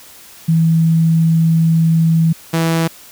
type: tone pair in turn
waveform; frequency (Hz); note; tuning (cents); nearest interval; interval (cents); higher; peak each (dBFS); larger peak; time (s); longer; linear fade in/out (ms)
sine / sawtooth; 163.2 / 164.24; E3 / E3; -17 / -6; unison; 11; second; -9; neither; 0.48-2.33 / 2.53-2.88; first; 10
effects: white hiss -40 dBFS RMS until 3.11 s